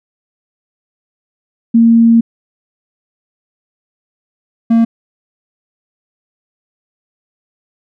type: tone pair in turn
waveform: sine / triangle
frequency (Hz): 230.2 / 229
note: A#3 / A#3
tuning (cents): -22 / -31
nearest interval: unison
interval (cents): 9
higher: first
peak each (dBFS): -4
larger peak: neither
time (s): 1.74-2.21 / 4.7-4.85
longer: first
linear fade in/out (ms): 10
effects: none